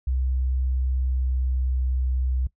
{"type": "tone with pitch glide", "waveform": "sine", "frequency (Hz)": [64.5, 64.02], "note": ["C2", "C2"], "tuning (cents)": [-24, -37], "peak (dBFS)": -20, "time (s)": [0.07, 2.47], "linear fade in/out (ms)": 5, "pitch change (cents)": -13, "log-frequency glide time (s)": [0.89, 1.81], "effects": ["noise-tail reverb RT60 0.1 s tail -20 dB re dry", "tanh soft clip ceiling -16 dBFS"]}